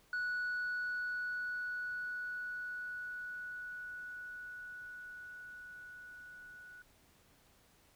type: tone with level ramp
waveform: sine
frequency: 1472 Hz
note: F#6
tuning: 9 cents flat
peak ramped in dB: -31 to -51 dBFS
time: 0.13-6.82 s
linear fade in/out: 2 ms
effects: tanh soft clip ceiling -33 dBFS + pink hiss -67 dBFS RMS until 7.95 s